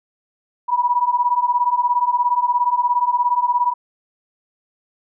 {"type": "beating tone pair", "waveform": "sine", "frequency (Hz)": [963, 980], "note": ["B5", "B5"], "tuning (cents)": [-44, -14], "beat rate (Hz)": 17, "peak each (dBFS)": [-19, -17], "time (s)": [0.68, 3.74], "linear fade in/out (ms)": 20, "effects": []}